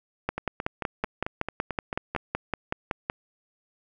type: two click trains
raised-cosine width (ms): 0.5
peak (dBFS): -11 / -15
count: 16 / 9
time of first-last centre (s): 0.29-3.099 / 0.38-2.15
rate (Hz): 5.34 / 4.52
effects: none